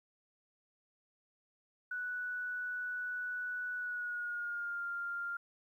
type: tone with pitch glide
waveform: sine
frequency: 1479 to 1396.8 Hz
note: F#6 to F6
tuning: -1 to 0 cents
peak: -36 dBFS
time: 1.91-5.37 s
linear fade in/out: 5 ms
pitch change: -99 cents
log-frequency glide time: 3.76-4.84 s
effects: 12-bit